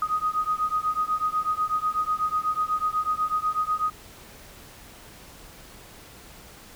sine beating tone pair, 1244.5 / 1252.6 Hz, D#6 / D#6, 0 / +11 cents, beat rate 8.1 Hz, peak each -26 dBFS, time 0.02-3.9 s, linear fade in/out 2 ms, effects pink hiss -47 dBFS RMS until 6.75 s

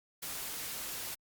white noise, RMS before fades -40 dBFS, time 0.22-1.15 s, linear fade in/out 10 ms, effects Opus 48 kbps

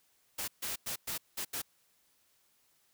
white noise bursts at uneven times, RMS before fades -37 dBFS, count 6, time 0.38-0.48 / 0.62-0.76 / 0.86-0.96 / 1.07-1.18 / 1.37-1.45 / 1.53-1.62 s, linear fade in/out 10 ms, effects white hiss -71 dBFS RMS until 2.93 s

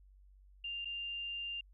sine tone with dropouts, 2794 Hz, F7, in tune, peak -38 dBFS, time 0.64-1.61 s, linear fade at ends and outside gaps 5 ms, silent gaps 0.848-0.854 s, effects added 48 Hz sine -58 dBFS peak until 1.73 s

